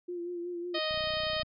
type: tone with vibrato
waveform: sine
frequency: 349.2 Hz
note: F4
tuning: in tune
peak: -34 dBFS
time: 0.08-0.79 s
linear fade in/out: 10 ms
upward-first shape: sine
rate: 5.4 Hz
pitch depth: 33 cents each way
type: harmonic tone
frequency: 622.3 Hz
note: D#5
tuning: in tune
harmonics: 1 / 2 / 3 / 4 / 5 / 6 / 7 / 8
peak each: -33 / -39 / -39 / -42 / -37 / -39 / -40 / -43 dBFS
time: 0.74-1.43 s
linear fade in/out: 10 ms
type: click train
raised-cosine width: 5 ms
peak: -35 dBFS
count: 17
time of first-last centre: 0.91-1.431 s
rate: 30.7 Hz
effects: none